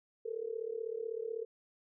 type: tone with amplitude modulation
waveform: sine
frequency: 451.7 Hz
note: A4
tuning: 45 cents sharp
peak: -32 dBFS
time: 0.25-1.45 s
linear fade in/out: 10 ms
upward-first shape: sine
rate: 36 Hz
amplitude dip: 90%
effects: none

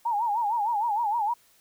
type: tone with vibrato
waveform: sine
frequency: 882 Hz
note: A5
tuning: 4 cents sharp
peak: -23 dBFS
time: 0.05-1.34 s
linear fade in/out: 10 ms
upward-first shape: sine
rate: 6.5 Hz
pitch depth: 150 cents each way
effects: white hiss -61 dBFS RMS until 1.6 s

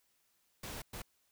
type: noise bursts at uneven times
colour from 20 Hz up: pink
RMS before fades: -44 dBFS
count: 2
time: 0.63-0.82 / 0.93-1.02 s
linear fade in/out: 5 ms
effects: white hiss -75 dBFS RMS until 1.31 s

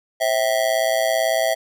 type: tone with amplitude modulation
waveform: square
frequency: 654 Hz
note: E5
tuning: 14 cents flat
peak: -14 dBFS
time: 0.2-1.55 s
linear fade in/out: 20 ms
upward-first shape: sine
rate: 118 Hz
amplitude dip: 90%
effects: none

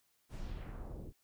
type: noise with low-pass filter sweep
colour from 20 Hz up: brown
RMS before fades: -44 dBFS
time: 0.29-1.13 s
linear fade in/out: 50 ms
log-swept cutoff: 11000 to 300 Hz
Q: 1.4
effects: white hiss -75 dBFS RMS until 1.23 s

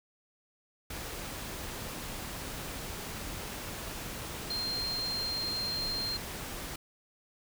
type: tone in noise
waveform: sine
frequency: 4186 Hz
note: C8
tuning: in tune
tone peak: -32 dBFS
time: 4.5-6.17 s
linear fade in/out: 5 ms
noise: pink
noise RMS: -40 dBFS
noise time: 0.9-6.76 s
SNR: +5 dB
effects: none

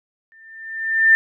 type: tone with exponential growth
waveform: sine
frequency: 1793 Hz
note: A6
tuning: 32 cents sharp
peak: -7 dBFS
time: 0.32-1.15 s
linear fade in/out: 0 ms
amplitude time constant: 180 ms
effects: none

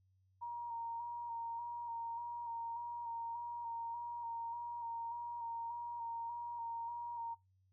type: tone with vibrato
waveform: sine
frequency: 938 Hz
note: A#5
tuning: 11 cents sharp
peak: -40 dBFS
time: 0.41-7.35 s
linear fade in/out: 20 ms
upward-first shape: square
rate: 1.7 Hz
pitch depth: 20 cents each way
effects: noise-tail reverb RT60 0.2 s tail -21 dB re dry + added 94 Hz sine -70 dBFS peak until 7.72 s

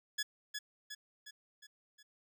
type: tone with echo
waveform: 15% pulse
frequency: 1693 Hz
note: G#6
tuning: 33 cents sharp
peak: -27 dBFS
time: 0.18-0.23 s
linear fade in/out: 10 ms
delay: 360 ms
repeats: 5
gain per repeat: -5 dB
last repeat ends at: 2.03 s
effects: none

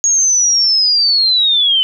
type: linear sweep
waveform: sine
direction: down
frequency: 6645 to 3011 Hz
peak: -9 dBFS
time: 0.04-1.83 s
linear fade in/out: 0 ms
effects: none

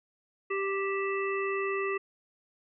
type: harmonic tone with a mistuned harmonic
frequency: 392 Hz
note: G4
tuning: in tune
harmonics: 1 / 3 / 5 / 7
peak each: -30 / -35 / -37 / -38 dBFS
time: 0.5-1.98 s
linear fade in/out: 10 ms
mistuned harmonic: 7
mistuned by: -66 cents
effects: none

